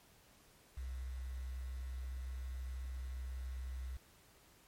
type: tone with quantisation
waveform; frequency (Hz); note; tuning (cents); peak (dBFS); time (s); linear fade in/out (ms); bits
sine; 63.8; C2; -43; -40; 0.77-3.97; 5; 10
effects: pink hiss -65 dBFS RMS until 4.67 s + MP3 64 kbps